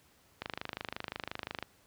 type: click train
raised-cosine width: 0.3 ms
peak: -20 dBFS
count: 32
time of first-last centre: 0.42-1.626 s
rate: 25.7 Hz
effects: pink hiss -65 dBFS RMS until 1.86 s + high-pass 60 Hz 12 dB/octave